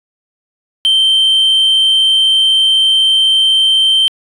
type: tone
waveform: sine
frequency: 3122 Hz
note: G7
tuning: 8 cents flat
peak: -5 dBFS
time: 0.85-4.08 s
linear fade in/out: 0 ms
effects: tanh soft clip ceiling -6 dBFS